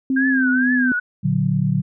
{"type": "tone with pitch glide", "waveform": "sine", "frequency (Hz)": [264.3, 251.8], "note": ["C4", "B3"], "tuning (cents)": [18, 34], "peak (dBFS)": -16, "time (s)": [0.1, 0.92], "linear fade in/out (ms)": 2, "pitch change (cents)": -84, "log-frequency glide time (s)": [0.28, 0.67]}
{"type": "tone with vibrato", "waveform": "sine", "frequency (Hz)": 1590, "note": "G6", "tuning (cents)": 24, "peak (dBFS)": -18, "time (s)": [0.16, 1], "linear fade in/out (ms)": 10, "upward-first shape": "triangle", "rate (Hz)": 2.2, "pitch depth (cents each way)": 170}
{"type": "chord", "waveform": "sine", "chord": "Bb augmented", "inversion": "none", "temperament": "equal", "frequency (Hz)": [116.54, 146.83, 185], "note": ["Bb2", "D3", "F#3"], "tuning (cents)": [0, 0, 0], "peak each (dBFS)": [-23, -19, -20], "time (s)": [1.23, 1.82], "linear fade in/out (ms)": 20}
{"effects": []}